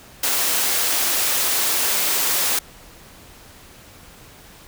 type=high-pass noise; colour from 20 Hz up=white; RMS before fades=-20 dBFS; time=0.23-2.59 s; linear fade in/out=5 ms; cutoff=300 Hz; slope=12 dB/octave; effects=pink hiss -45 dBFS RMS until 4.67 s